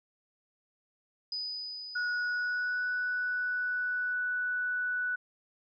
sine tone with exponential decay, 4978 Hz, D#8, in tune, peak -32 dBFS, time 1.32-4.13 s, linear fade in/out 2 ms, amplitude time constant 610 ms
sine tone with pitch glide, 1462 to 1482.4 Hz, F#6 to F#6, -21 to +3 cents, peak -29 dBFS, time 1.95-5.16 s, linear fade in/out 10 ms, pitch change +24 cents, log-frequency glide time 2.26-2.84 s
effects none

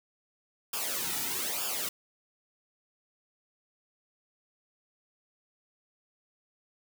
white noise with flanger, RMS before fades -33 dBFS, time 0.73-1.89 s, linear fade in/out 5 ms, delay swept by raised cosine 0.49 to 1.89 ms, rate 1.1 Hz, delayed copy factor -0.75, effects none

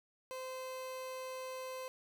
30% pulse tone, 517 Hz, C5, 21 cents flat, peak -39 dBFS, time 0.31-1.88 s, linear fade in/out 0 ms, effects 13-bit

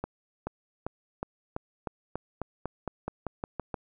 accelerating click train, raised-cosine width 1 ms, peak -18 dBFS, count 15, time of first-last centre 0.04-3.742 s, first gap 430 ms, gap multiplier 0.92, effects none

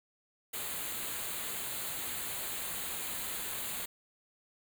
white band-stop noise, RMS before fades -38 dBFS, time 0.53-3.86 s, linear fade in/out 10 ms, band 4500 to 6600 Hz, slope 96 dB/octave, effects none

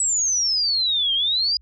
sine exponential two-way sweep, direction down then up, 7940 to 3136 to 4943 Hz, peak -18 dBFS, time 0-1.57 s, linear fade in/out 2 ms, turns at 1.14 s, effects added 60 Hz sine -49 dBFS peak until 1.61 s

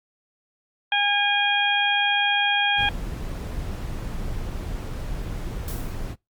harmonic tone, 815 Hz, G#5, 33 cents flat, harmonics 1 / 2 / 3 / 4, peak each -24 / -24 / -24 / -24 dBFS, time 0.92-2.89 s, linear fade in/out 2 ms
brown noise, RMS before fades -30 dBFS, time 2.76-6.16 s, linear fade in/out 50 ms
blue noise with exponential decay, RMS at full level -34 dBFS, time 5.68-6.14 s, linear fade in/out 0 ms, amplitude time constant 100 ms
effects noise-tail reverb RT60 0.2 s tail -24 dB re dry + Opus 48 kbps

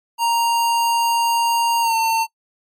square tone with pitch glide, 932.3 to 902.6 Hz, A#5 to A5, 0 to +44 cents, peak -16 dBFS, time 0.18-2.27 s, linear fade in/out 50 ms, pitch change -56 cents, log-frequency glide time 1.81-1.95 s, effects noise-tail reverb RT60 0.1 s tail -22 dB re dry + MP3 64 kbps

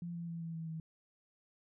sine tone with pitch steps, 172.1 / 169.73 / 167.39 / 165.09 / 162.82 / 160.57 Hz, F3 / F3 / E3 / E3 / E3 / E3, -25 / -49 / +27 / +3 / -21 / -45 cents, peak -39 dBFS, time 0.02-0.8 s, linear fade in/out 2 ms, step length 130 ms, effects none

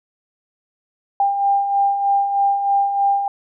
sine beating tone pair, 795 / 798.2 Hz, G5 / G5, +24 / +31 cents, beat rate 3.2 Hz, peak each -24 / -15 dBFS, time 1.2-3.28 s, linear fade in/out 2 ms, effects none

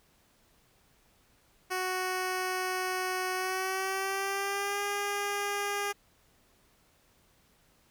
10% pulse tone with pitch glide, 370 to 405.8 Hz, F#4 to G#4, 0 to -40 cents, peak -22 dBFS, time 1.7-5.93 s, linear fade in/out 20 ms, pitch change +160 cents, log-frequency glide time 3.34-4.82 s, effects pink hiss -66 dBFS RMS until 7.9 s

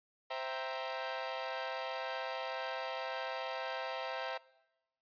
sawtooth chord, C dominant seventh, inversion none, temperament equal, 523.3 / 659.3 / 784 / 932.3 Hz, C5 / E5 / G5 / Bb5, 0 / 0 / 0 / 0 cents, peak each -38 / -38 / -40 / -40 dBFS, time 0.3-4.38 s, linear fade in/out 10 ms, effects noise-tail reverb RT60 1.0 s tail -22 dB re dry + resampled to 11025 Hz

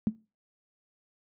sine tone with exponential decay, 215.3 Hz, A3, 37 cents flat, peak -18 dBFS, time 0.07-0.15 s, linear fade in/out 0 ms, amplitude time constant 16 ms, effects noise-tail reverb RT60 0.3 s tail -20 dB re dry + high-pass 80 Hz 12 dB/octave

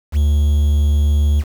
triangle tone with quantisation, 73.42 Hz, D2, in tune, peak -9 dBFS, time 0.12-1.44 s, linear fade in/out 50 ms, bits 6, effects none

